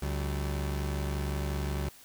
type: tone pair together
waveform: 30% pulse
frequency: 71.49 / 191.4 Hz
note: D2 / G3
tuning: -46 / -41 cents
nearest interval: octave + perfect fourth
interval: 1705 cents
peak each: -28 / -36 dBFS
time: 0.02-1.89 s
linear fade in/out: 5 ms
effects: white hiss -54 dBFS RMS until 2.04 s